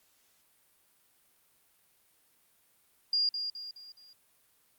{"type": "tone with echo", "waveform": "sine", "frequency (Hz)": 4820, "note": "D8", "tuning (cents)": 44, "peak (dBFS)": -25, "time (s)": [3.13, 3.29], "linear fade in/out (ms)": 2, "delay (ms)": 210, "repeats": 4, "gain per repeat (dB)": -7, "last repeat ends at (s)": 4.13, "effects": ["white hiss -68 dBFS RMS until 4.78 s", "Opus 48 kbps"]}